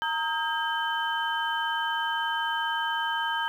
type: tone cluster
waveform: sine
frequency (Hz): 924 / 1269 / 1606 / 3070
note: A#5 / D#6 / G6 / G7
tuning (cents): -16 / +34 / +41 / -37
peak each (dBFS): -29 / -35 / -30 / -34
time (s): 0.02-3.48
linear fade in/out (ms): 0
effects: 9-bit